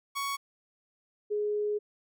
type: tone pair in turn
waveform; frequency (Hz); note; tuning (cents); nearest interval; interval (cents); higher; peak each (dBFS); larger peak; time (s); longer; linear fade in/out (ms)
sawtooth / sine; 1115 / 417.7; C#6 / G#4; +10 / +10; octave + perfect fourth; 1700; first; -27; neither; 0.15-0.37 / 1.3-1.79; second; 20
effects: none